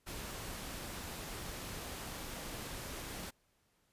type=noise; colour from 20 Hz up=pink; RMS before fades=-44 dBFS; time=0.06-3.31 s; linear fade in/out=20 ms; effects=pink hiss -75 dBFS RMS until 3.92 s + resampled to 32000 Hz